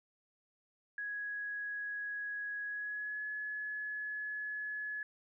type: tone with pitch glide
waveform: sine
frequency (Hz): 1667 to 1701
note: G#6 to G#6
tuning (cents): +6 to +41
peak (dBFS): -37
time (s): 0.98-5.03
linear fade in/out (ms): 2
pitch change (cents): +35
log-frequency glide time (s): 2.65-3.24
effects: none